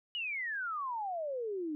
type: exponential sweep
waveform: sine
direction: down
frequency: 2960 to 292.5 Hz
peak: -34 dBFS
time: 0.15-1.75 s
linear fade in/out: 0 ms
effects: none